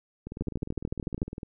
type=two click trains; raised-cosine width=3 ms; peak=-24 / -17 dBFS; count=24 / 12; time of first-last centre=0.27-1.432 / 0.41-1.219 s; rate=19.8 / 13.6 Hz; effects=none